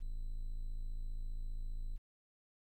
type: tone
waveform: triangle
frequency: 27.5 Hz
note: A0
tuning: in tune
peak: -35 dBFS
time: 0-1.98 s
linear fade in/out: 20 ms
effects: 12-bit